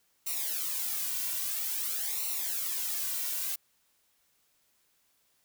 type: noise with flanger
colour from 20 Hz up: blue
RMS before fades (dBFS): -33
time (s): 0.26-3.56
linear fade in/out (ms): 10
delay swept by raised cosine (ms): 0.6 to 2.4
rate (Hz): 0.5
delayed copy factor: -0.85
effects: white hiss -71 dBFS RMS until 5.44 s